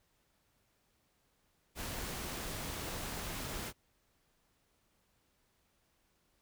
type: noise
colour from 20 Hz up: pink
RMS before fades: -41 dBFS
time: 1.75-3.73 s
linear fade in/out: 50 ms
effects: pink hiss -75 dBFS RMS until 6.41 s